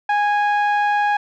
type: tone with low-pass filter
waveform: sawtooth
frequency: 826 Hz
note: G#5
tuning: 10 cents flat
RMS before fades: -18 dBFS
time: 0.09-1.17 s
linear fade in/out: 5 ms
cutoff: 1700 Hz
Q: 1.1
effects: none